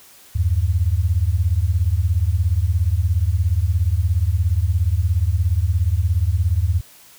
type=beating tone pair; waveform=sine; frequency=78.9 / 95.9 Hz; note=D#2 / G2; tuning=+25 / -37 cents; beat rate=17 Hz; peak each=-18 dBFS; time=0.35-6.81 s; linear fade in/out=10 ms; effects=white hiss -47 dBFS RMS until 7.18 s